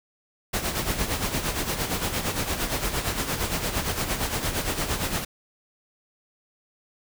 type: noise with tremolo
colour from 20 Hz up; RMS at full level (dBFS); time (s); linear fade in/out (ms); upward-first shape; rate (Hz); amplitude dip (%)
pink; -25; 0.53-5.25; 10; sine; 8.7; 60
effects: none